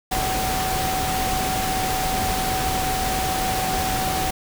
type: tone in noise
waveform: sine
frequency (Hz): 754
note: F#5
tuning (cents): +32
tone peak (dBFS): -24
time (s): 0.11-4.31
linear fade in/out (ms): 10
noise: pink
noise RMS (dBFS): -25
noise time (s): 0.11-4.31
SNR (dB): -2
effects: none